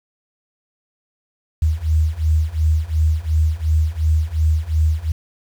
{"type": "beating tone pair", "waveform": "sine", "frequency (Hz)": [77, 79.8], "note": ["D#2", "D#2"], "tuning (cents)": [-17, 44], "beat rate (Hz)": 2.8, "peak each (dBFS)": [-18, -17], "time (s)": [1.62, 5.12], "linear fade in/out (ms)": 5, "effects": ["7-bit"]}